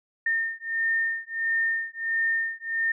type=beating tone pair; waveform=sine; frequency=1818 / 1819.5 Hz; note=A#6 / A#6; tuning=-44 / -42 cents; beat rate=1.5 Hz; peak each=-27 dBFS; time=0.26-2.92 s; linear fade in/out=5 ms; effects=none